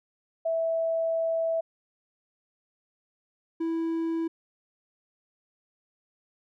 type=tone pair in turn; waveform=sine / triangle; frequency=656 / 328.7 Hz; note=E5 / E4; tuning=-9 / -5 cents; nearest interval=octave; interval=1196 cents; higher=first; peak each=-24 dBFS; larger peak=neither; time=0.45-1.61 / 3.6-4.28 s; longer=first; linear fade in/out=10 ms; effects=none